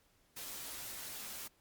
white noise with comb filter, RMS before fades -45 dBFS, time 0.36-1.48 s, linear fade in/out 10 ms, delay 12 ms, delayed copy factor -0.6, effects pink hiss -71 dBFS RMS until 1.6 s + MP3 96 kbps

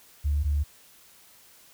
sine tone pair in turn, 72.9 / 72.9 Hz, D2 / D2, -12 / -12 cents, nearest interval unison, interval 0 cents, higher neither, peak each -21 dBFS, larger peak neither, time 0.24-0.44 / 0.44-0.64 s, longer neither, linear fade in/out 20 ms, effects tanh soft clip ceiling -17 dBFS + white hiss -55 dBFS RMS until 1.73 s

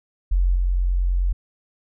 sine tone with level steps, 44.81 Hz, F1, 45 cents sharp, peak -15 / -17 dBFS, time 0.31-1.33 s, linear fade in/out 10 ms, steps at 0.55 s, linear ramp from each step 10 ms, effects none

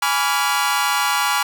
sawtooth chord, G# diminished seventh, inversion none, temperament equal with one note detuned, 830.6 / 987.8 / 1148.5 / 1396.9 Hz, G#5 / B5 / D6 / F6, 0 / 0 / -39 / 0 cents, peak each -19 dBFS, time 0.02-1.43 s, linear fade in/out 5 ms, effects none

